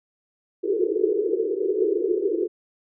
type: band-pass noise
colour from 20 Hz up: pink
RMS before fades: -23 dBFS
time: 0.63-2.48 s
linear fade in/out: 20 ms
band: 340 to 460 Hz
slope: 96 dB/octave
effects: none